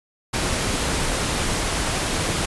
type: noise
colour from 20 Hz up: pink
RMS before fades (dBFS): -23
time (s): 0.33-2.46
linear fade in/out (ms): 10
effects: resampled to 24000 Hz